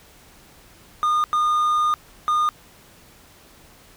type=tone bursts at uneven times; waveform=triangle; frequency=1220 Hz; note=D#6; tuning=34 cents flat; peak=-15 dBFS; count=3; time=1.03-1.24 / 1.33-1.94 / 2.28-2.49 s; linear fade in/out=0 ms; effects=pink hiss -50 dBFS RMS until 3.96 s